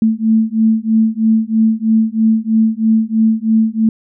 sine beating tone pair, 220 / 223.1 Hz, A3 / A3, 0 / +24 cents, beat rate 3.1 Hz, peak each -13 dBFS, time 0.02-3.89 s, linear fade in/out 2 ms, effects none

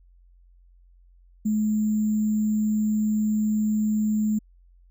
sine tone with sample-and-hold, 213.8 Hz, A3, 49 cents flat, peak -20 dBFS, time 1.45-4.39 s, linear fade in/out 10 ms, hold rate 7350 Hz, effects added 44 Hz sine -52 dBFS peak until 4.9 s

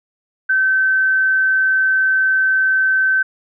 sine tone, 1539 Hz, G6, 32 cents flat, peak -12 dBFS, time 0.49-3.23 s, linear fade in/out 10 ms, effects none

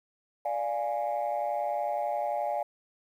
sine chord, D diminished, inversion none, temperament equal, 587.3 / 698.5 / 830.6 Hz, D5 / F5 / Ab5, 0 / 0 / 0 cents, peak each -31 dBFS, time 0.45-2.63 s, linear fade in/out 5 ms, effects tanh soft clip ceiling -22 dBFS + 10-bit

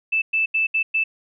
sine tone bursts at uneven times, 2637 Hz, E7, in tune, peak -17 dBFS, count 5, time 0.12-0.22 / 0.33-0.46 / 0.54-0.67 / 0.74-0.83 / 0.94-1.04 s, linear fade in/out 10 ms, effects none

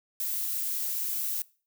violet noise, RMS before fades -31 dBFS, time 0.2-1.42 s, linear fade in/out 2 ms, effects noise-tail reverb RT60 0.4 s tail -22 dB re dry

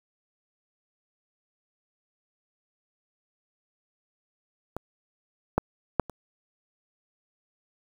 clicks, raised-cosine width 1 ms, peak -18 / -7 / -6 / -25 dBFS, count 4, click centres 4.766 / 5.58 / 5.997 / 6.097 s, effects 7-bit

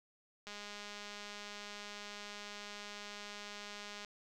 click train, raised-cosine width 0.2 ms, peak -30 dBFS, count 738, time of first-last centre 0.47-4.048 s, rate 206 Hz, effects 12-bit

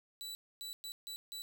sawtooth tone bursts at uneven times, 3951 Hz, B7, in tune, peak -39 dBFS, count 5, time 0.21-0.35 / 0.61-0.73 / 0.84-0.92 / 1.07-1.16 / 1.32-1.42 s, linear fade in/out 0 ms, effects none

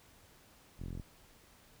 5% pulse tone with low-pass filter, 43.65 Hz, F1, in tune, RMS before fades -42 dBFS, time 0.79-1.02 s, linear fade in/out 10 ms, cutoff 160 Hz, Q 0.57, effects pink hiss -62 dBFS RMS until 1.8 s

